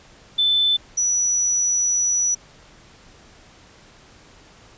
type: tone pair in turn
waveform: sine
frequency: 3520 / 5894 Hz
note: A7 / F#8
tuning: 0 / -8 cents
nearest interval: major sixth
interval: 892 cents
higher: second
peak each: -15 / -17 dBFS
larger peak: first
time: 0.38-0.77 / 0.97-2.35 s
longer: second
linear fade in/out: 10 ms
effects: pink hiss -49 dBFS RMS until 4.77 s + resampled to 16000 Hz